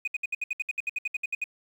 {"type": "tone bursts", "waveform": "sine", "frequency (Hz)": 2489, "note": "D#7", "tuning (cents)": 0, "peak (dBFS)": -24, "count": 16, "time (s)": [0.05, 1.441], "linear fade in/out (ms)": 5, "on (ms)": 26, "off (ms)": 65, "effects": ["tanh soft clip ceiling -24 dBFS", "9-bit"]}